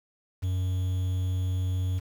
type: tone with quantisation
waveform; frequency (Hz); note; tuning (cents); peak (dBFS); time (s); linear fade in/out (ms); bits
triangle; 92.1; F#2; -7; -23; 0.42-2; 20; 8
effects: none